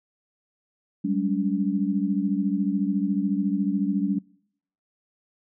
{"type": "tone cluster", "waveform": "sine", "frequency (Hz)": [191.2, 205.2, 285.1], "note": ["G3", "G#3", "C#4"], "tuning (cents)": [-43, -21, 49], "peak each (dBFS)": -26, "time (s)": [1.04, 4.19], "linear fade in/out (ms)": 10, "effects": ["noise-tail reverb RT60 0.7 s tail -25 dB re dry"]}